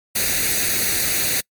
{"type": "noise with comb filter", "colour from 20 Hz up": "white", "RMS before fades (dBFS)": -20, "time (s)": [0.15, 1.41], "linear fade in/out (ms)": 10, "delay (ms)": 0.47, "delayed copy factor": 0.7, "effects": ["noise-tail reverb RT60 0.1 s tail -26 dB re dry", "MP3 96 kbps"]}